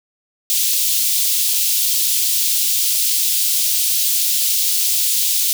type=high-pass noise; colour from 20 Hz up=white; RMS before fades=-17 dBFS; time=0.5-5.53 s; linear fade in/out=0 ms; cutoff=3100 Hz; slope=24 dB/octave; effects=none